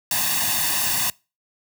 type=noise with comb filter; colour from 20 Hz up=white; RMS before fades=-22 dBFS; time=0.11-1.1 s; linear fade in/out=2 ms; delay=1.1 ms; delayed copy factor=+0.9; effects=noise-tail reverb RT60 0.3 s tail -25 dB re dry + high-pass 80 Hz 12 dB/octave